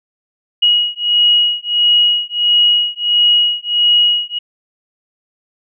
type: beating tone pair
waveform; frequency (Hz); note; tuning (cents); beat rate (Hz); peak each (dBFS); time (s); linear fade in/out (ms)
sine; 2898 / 2899.5; F#7 / F#7; -37 / -36; 1.5; -13 / -13; 0.62-4.39; 10
effects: none